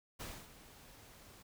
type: noise with ADSR envelope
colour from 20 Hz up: pink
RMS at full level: -45 dBFS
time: 0.19-1.43 s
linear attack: 19 ms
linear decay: 260 ms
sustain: -13 dB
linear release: 15 ms
effects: none